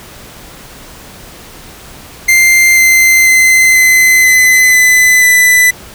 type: tone with pitch steps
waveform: 45% pulse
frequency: 2093 / 2076 / 2059 / 2043 / 2026 / 2010 / 1993.9 Hz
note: C7 / C7 / C7 / C7 / B6 / B6 / B6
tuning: 0 / -14 / -28 / -42 / +44 / +30 / +16 cents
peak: -4 dBFS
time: 2.28-5.71 s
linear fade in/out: 10 ms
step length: 490 ms
effects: pink hiss -33 dBFS RMS until 5.94 s